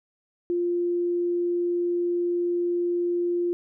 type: tone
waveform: sine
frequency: 349.2 Hz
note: F4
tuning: in tune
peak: -22 dBFS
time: 0.5-3.53 s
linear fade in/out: 0 ms
effects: none